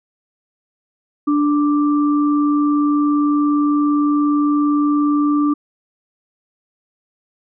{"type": "tone pair together", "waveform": "sine", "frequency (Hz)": [293.4, 1176], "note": ["D4", "D6"], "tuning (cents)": [-2, 2], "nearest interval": "2 octaves", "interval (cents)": 2404, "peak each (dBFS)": [-13, -23], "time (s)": [1.27, 5.54], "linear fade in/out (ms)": 10, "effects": []}